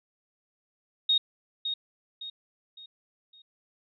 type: tone with echo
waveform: sine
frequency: 3729 Hz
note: A#7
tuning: in tune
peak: -20 dBFS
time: 1.09-1.18 s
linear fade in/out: 5 ms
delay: 560 ms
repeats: 4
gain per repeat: -8 dB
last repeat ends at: 3.42 s
effects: none